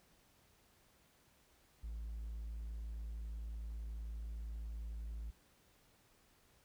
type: tone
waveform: triangle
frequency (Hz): 55.4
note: A1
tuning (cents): +13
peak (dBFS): -39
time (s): 1.83-5.31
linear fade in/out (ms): 10
effects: tanh soft clip ceiling -35 dBFS + pink hiss -70 dBFS RMS until 6.64 s